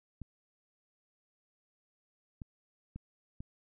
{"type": "clicks", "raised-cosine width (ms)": 5, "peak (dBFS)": -30, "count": 4, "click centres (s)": [0.217, 2.418, 2.96, 3.405], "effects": []}